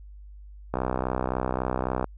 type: click train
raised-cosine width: 1 ms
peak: -12 dBFS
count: 84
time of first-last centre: 0.74-2.043 s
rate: 63.7 Hz
effects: added 50 Hz sine -42 dBFS peak until 2.17 s